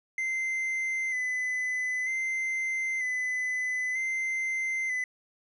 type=tone with vibrato; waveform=triangle; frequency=2043 Hz; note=C7; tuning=42 cents flat; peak=-26 dBFS; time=0.18-5.04 s; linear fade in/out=2 ms; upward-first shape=square; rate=0.53 Hz; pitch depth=29 cents each way; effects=resampled to 24000 Hz + 11-bit